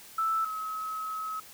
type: tone pair in turn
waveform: sine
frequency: 1318.5 / 1283.9 Hz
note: E6 / E6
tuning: 0 / -46 cents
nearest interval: unison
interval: 46 cents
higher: first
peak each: -25 / -32 dBFS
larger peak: first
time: 0.18-0.45 / 0.45-1.4 s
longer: second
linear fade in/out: 5 ms
effects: white hiss -50 dBFS RMS until 1.53 s